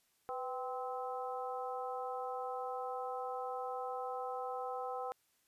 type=harmonic tone with a mistuned harmonic; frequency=259 Hz; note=C4; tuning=17 cents flat; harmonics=2 / 3 / 4 / 5; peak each=-42 / -41 / -47 / -46 dBFS; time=0.29-5.12 s; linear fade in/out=0 ms; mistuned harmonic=2; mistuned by=-60 cents; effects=white hiss -75 dBFS RMS until 5.47 s + resampled to 32000 Hz